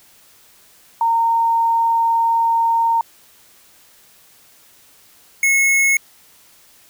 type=tone pair in turn; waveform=sine / square; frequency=919 / 2182 Hz; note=A#5 / C#7; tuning=-25 / -28 cents; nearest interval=octave + minor third; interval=1497 cents; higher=second; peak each=-13 dBFS; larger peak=neither; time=1.01-3.01 / 5.43-5.97 s; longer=first; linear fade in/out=2 ms; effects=white hiss -50 dBFS RMS until 6.89 s